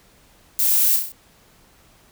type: noise with echo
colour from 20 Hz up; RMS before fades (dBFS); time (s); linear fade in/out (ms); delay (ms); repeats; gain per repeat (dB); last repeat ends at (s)
violet; -19; 0.59-0.96; 0; 32; 5; -4; 1.12
effects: pink hiss -54 dBFS RMS until 2.11 s